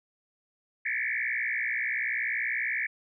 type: tone with frequency modulation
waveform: sine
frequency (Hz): 2000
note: B6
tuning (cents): +21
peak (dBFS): -27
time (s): 0.85-2.87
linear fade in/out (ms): 10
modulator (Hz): 60.5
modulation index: 5
effects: none